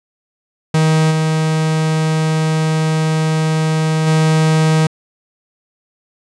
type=tone with level steps; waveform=45% pulse; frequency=157.8 Hz; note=D#3; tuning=25 cents sharp; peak=-10 / -13 / -10 dBFS; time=0.74-4.87 s; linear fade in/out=5 ms; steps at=1.1 / 4.06 s; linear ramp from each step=20 ms; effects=resampled to 22050 Hz